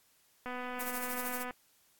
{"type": "click train", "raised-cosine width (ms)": 0.5, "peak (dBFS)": -26, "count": 262, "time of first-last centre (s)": [0.46, 1.508], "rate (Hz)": 249}
{"type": "noise with tremolo", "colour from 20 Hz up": "violet", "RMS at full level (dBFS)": -36, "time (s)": [0.79, 1.44], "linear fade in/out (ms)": 20, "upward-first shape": "sine", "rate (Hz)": 13, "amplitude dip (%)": 60}
{"effects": ["white hiss -68 dBFS RMS until 1.99 s", "AAC 64 kbps"]}